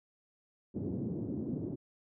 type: band-pass noise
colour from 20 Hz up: white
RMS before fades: -37 dBFS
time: 0.74-1.76 s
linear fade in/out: 20 ms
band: 100 to 320 Hz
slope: 24 dB/octave
effects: none